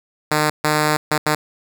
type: tone bursts at uneven times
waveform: 5% pulse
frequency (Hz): 152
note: D#3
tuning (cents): -40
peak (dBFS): -4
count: 4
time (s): 0.31-0.5 / 0.64-0.97 / 1.11-1.18 / 1.26-1.35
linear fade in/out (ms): 5
effects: none